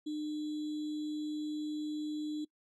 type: tone with sample-and-hold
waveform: sine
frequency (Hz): 302.6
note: D#4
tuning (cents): -48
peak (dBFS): -34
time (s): 0.06-2.45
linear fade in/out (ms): 10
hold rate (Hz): 3675
effects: noise-tail reverb RT60 0.1 s tail -23 dB re dry + low-pass 6000 Hz 12 dB/octave